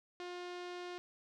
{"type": "tone with low-pass filter", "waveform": "sawtooth", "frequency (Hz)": 355.7, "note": "F4", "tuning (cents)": 32, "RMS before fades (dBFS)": -45, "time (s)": [0.2, 0.98], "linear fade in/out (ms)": 0, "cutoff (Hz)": 4400, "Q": 1.2, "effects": []}